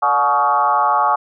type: tone with frequency modulation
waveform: sine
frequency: 987.8 Hz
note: B5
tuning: in tune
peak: -12 dBFS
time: 0.02-1.16 s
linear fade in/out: 10 ms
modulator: 132 Hz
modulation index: 2.2
effects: none